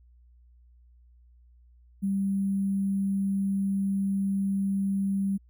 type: tone with sample-and-hold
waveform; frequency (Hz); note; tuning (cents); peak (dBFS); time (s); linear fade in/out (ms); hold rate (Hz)
sine; 196; G3; 0; -24; 2.02-5.38; 20; 11025
effects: added 60 Hz sine -54 dBFS peak until 5.49 s